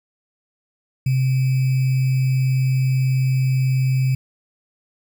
sine tone with sample-and-hold, 130.81 Hz, C3, in tune, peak -15 dBFS, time 1.06-4.15 s, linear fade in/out 5 ms, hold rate 2450 Hz, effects none

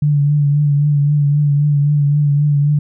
sine tone with vibrato, 145.5 Hz, D3, 16 cents flat, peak -10 dBFS, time 0.02-2.79 s, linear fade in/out 5 ms, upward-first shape triangle, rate 3.8 Hz, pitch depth 42 cents each way, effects none

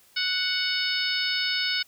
harmonic tone, 740 Hz, F#5, in tune, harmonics 2 / 3 / 4 / 5 / 6 / 7, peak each -31 / -31 / -31 / -31 / -31 / -31 dBFS, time 0.16-1.83 s, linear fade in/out 10 ms, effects white hiss -58 dBFS RMS until 1.87 s

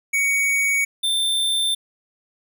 square tone pair in turn, 2242 / 3567 Hz, C#7 / A7, +19 / +23 cents, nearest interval minor sixth, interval 804 cents, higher second, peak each -18 / -19 dBFS, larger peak first, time 0.13-0.85 / 1.03-1.75 s, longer neither, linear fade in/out 10 ms, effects none

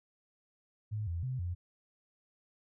sine tone with pitch steps, 106.6 / 84.8 / 128.9 / 88.1 Hz, G#2 / E2 / C3 / F2, +46 / +50 / -26 / +16 cents, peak -33 dBFS, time 0.91-1.55 s, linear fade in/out 20 ms, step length 160 ms, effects none

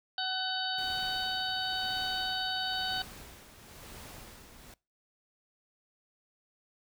harmonic tone, 752 Hz, F#5, 28 cents sharp, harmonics 1 / 2 / 4 / 5 / 6, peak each -37 / -37 / -37 / -37 / -37 dBFS, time 0.18-3.02 s, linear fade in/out 2 ms
pink noise with tremolo, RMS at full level -47 dBFS, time 0.78-4.74 s, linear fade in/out 2 ms, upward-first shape sine, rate 1 Hz, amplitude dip 55%
effects noise-tail reverb RT60 0.3 s tail -24 dB re dry

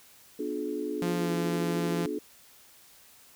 sine chord, B diminished seventh, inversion none, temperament just, 246.9 / 296.3 / 355.6 / 426.7 Hz, B3 / D4 / F4 / Ab4, 0 / +15 / +31 / +47 cents, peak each -39 / -34 / -37 / -34 dBFS, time 0.39-2.19 s, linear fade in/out 5 ms
sawtooth tone with pitch glide, 174.6 to 171.2 Hz, F3 to F3, 0 to -34 cents, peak -25 dBFS, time 1.02-2.06 s, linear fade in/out 2 ms, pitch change -34 cents, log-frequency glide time 1.16-1.32 s
effects white hiss -56 dBFS RMS until 3.35 s

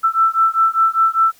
sine beating tone pair, 1327 / 1332 Hz, E6 / E6, +11 / +18 cents, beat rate 5 Hz, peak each -15 dBFS, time 0.03-1.32 s, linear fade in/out 20 ms, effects white hiss -51 dBFS RMS until 1.39 s

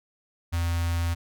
square tone with notch filter, 84.6 Hz, E2, 45 cents sharp, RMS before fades -26 dBFS, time 0.52-1.15 s, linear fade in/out 20 ms, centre 380 Hz, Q 0.56, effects none

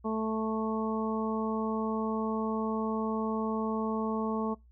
harmonic tone, 220 Hz, A3, in tune, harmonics 1 / 2 / 3 / 4 / 5, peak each -31 / -34 / -40 / -39 / -38 dBFS, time 0.04-4.55 s, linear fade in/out 20 ms, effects noise-tail reverb RT60 0.2 s tail -24 dB re dry + added 60 Hz sine -55 dBFS peak until 4.71 s

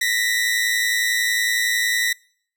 sawtooth tone pair together, 1864.7 / 1975.6 Hz, A#6 / B6, 0 / 0 cents, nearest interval minor second, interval 100 cents, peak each -19 / -17 dBFS, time 0.01-2.13 s, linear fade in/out 5 ms, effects noise-tail reverb RT60 0.6 s tail -26 dB re dry

